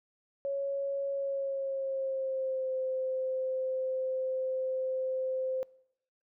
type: tone with pitch glide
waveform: sine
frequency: 554.4 to 520.3 Hz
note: C#5 to C5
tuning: 0 to -10 cents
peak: -30 dBFS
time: 0.45-5.63 s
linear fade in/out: 0 ms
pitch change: -110 cents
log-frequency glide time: 1.12-2.73 s
effects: noise-tail reverb RT60 0.8 s tail -24 dB re dry